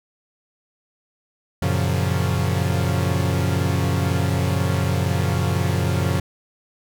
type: chord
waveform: 45% pulse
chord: Gb major seventh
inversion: none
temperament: equal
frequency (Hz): 92.5 / 116.54 / 138.59 / 174.61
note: Gb2 / Bb2 / Db3 / F3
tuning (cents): 0 / 0 / 0 / 0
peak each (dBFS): -22 / -26 / -24 / -26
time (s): 1.62-6.2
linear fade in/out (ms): 5
effects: none